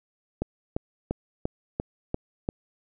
click train, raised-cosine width 2 ms, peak -13 dBFS, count 7, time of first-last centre 0.42-2.489 s, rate 2.9 Hz, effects none

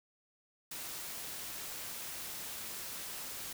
white noise, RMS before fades -43 dBFS, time 0.71-3.53 s, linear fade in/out 5 ms, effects none

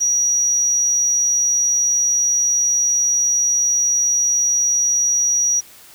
sine tone, 5780 Hz, F#8, 41 cents flat, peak -14 dBFS, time 0-5.61 s, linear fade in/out 20 ms, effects white hiss -44 dBFS RMS until 5.94 s

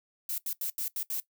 violet noise bursts at uneven times, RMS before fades -33 dBFS, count 6, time 0.29-0.38 / 0.46-0.53 / 0.61-0.7 / 0.78-0.88 / 0.96-1.03 / 1.1-1.2 s, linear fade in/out 2 ms, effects noise-tail reverb RT60 0.1 s tail -17 dB re dry

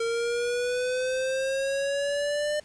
square exponential sweep, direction up, 458.5 to 601 Hz, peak -26 dBFS, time 0-2.6 s, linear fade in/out 5 ms, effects pink hiss -55 dBFS RMS until 2.64 s + resampled to 22050 Hz

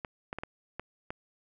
clicks, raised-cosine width 0.5 ms, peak -21 dBFS, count 6, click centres 0.048 / 0.329 / 0.386 / 0.435 / 0.796 / 1.105 s, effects none

